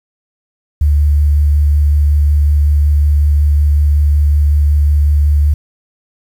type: tone with vibrato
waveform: sine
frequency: 73.42 Hz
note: D2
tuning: in tune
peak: -7 dBFS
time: 0.81-5.54 s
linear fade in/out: 5 ms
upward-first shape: square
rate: 5.4 Hz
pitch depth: 10 cents each way
effects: 7-bit